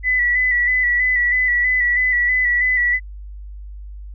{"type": "tone with vibrato", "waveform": "sine", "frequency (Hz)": 1975.5, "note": "B6", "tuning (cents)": 0, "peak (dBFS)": -14, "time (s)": [0.03, 3], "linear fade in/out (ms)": 50, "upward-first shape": "square", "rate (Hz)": 3.1, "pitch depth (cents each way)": 28, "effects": ["added 50 Hz sine -31 dBFS peak until 4.14 s"]}